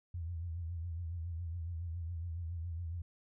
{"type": "tone with vibrato", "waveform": "sine", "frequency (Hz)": 84.4, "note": "E2", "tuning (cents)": 41, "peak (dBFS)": -37, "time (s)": [0.14, 3.02], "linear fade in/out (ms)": 5, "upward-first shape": "triangle", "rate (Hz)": 7.2, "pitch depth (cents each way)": 100, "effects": []}